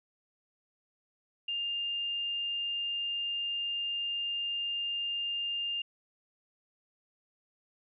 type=tone; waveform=sine; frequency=2806 Hz; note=F7; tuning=8 cents sharp; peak=-31 dBFS; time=1.48-5.82 s; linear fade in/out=5 ms; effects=none